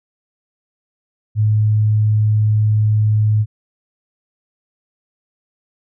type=tone; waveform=sine; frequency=107.1 Hz; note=A2; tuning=46 cents flat; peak=-11 dBFS; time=1.35-3.46 s; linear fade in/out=50 ms; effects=none